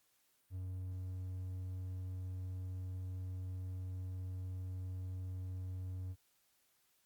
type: tone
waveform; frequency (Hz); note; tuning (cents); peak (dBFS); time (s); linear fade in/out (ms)
triangle; 92.3; F#2; -4; -38; 0.5-6.16; 50
effects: white hiss -75 dBFS RMS until 7.05 s + Opus 48 kbps